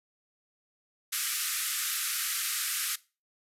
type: band-pass noise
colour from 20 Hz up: white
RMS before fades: -32 dBFS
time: 1.12-2.96 s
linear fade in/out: 10 ms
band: 1200 to 14000 Hz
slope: 96 dB/octave
effects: noise-tail reverb RT60 0.3 s tail -20 dB re dry